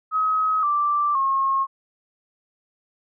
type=tone with pitch steps; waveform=sine; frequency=1272 / 1173.2 / 1082 Hz; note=D#6 / D6 / C#6; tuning=+38 / -2 / -42 cents; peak=-18 dBFS; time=0.11-1.67 s; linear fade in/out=50 ms; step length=520 ms; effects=none